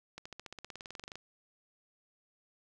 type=accelerating click train; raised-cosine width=0.2 ms; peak=-27 dBFS; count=19; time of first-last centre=0.18-1.156 s; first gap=75 ms; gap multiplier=0.96; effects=none